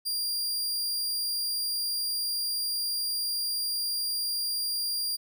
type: tone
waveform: sawtooth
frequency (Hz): 4783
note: D8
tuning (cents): +31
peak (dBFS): -25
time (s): 0.05-5.17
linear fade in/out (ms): 20
effects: none